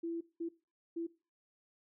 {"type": "tone bursts at uneven times", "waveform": "sine", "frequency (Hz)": 334.7, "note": "E4", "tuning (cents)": 26, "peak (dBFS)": -35, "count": 3, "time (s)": [[0.03, 0.21], [0.4, 0.49], [0.96, 1.07]], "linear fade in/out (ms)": 10, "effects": ["noise-tail reverb RT60 0.3 s tail -19 dB re dry"]}